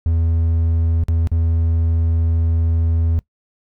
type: tone with dropouts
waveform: triangle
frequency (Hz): 82.41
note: E2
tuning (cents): 0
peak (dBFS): -12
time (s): 0.06-3.19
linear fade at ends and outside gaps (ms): 0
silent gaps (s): 1.037-1.084 / 1.272-1.316
effects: noise-tail reverb RT60 0.1 s tail -21 dB re dry